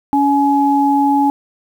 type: tone pair together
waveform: sine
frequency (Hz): 281.5 / 843.5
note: C#4 / G#5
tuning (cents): +27 / +27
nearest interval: octave + perfect fifth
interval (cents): 1900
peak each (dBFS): -13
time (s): 0.13-1.3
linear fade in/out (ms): 0
effects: 7-bit